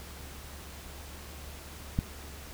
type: click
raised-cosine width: 5 ms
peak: -14 dBFS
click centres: 1.989 s
effects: added 71 Hz sine -46 dBFS peak until 2.53 s + pink hiss -47 dBFS RMS until 2.53 s